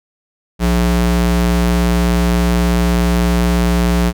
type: ring-modulated tone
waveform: square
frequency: 118.9 Hz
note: A#2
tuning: 35 cents sharp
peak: -9 dBFS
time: 0.59-4.13 s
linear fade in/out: 50 ms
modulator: 58.3 Hz
effects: none